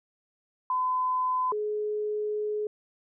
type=tone pair in turn; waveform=sine; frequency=1015 / 422.2 Hz; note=B5 / G#4; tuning=+47 / +29 cents; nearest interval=octave + minor third; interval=1518 cents; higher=first; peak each=-24 / -27 dBFS; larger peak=first; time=0.7-1.52 / 1.52-2.67 s; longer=second; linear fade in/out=2 ms; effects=none